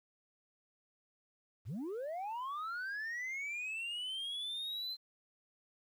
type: linear sweep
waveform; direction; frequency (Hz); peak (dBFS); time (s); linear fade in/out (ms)
sine; up; 75.8 to 4123; -35; 1.65-4.97; 50
effects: tanh soft clip ceiling -37 dBFS + 11-bit

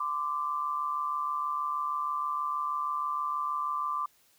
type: tone pair together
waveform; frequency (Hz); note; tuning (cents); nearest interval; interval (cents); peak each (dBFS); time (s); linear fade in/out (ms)
sine; 1028.4 / 1174.7; C6 / D6; -30 / 0; major second; 230; -34 / -30; 0-4.06; 5
effects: white hiss -65 dBFS RMS until 4.38 s

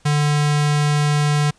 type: tone with notch filter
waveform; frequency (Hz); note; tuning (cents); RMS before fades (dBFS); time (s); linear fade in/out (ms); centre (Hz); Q
square; 147.8; D3; +11; -17; 0.05-1.51; 10; 320; 0.65
effects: pink hiss -55 dBFS RMS until 1.58 s + resampled to 22050 Hz

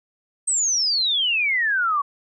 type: exponential sweep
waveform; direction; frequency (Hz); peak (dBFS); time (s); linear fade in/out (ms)
sine; down; 8372 to 1108.7; -18; 0.47-2.02; 10
effects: none

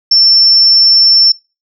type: tone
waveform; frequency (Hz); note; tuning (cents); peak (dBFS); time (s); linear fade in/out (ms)
sine; 5390; E8; +38; -4; 0.11-1.32; 5
effects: noise-tail reverb RT60 0.3 s tail -25 dB re dry

